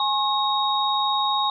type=tone cluster; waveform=sine; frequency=834 / 1078 / 3762 Hz; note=G#5 / C#6 / A#7; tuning=+7 / -49 / +15 cents; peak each=-24 dBFS; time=0-1.5 s; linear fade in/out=2 ms; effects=none